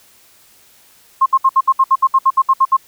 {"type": "tone bursts", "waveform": "sine", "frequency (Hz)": 1067, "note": "C6", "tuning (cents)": 34, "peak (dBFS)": -7, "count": 14, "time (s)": [1.21, 2.769], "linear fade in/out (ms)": 10, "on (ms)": 51, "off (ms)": 65, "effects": ["white hiss -49 dBFS RMS until 2.87 s"]}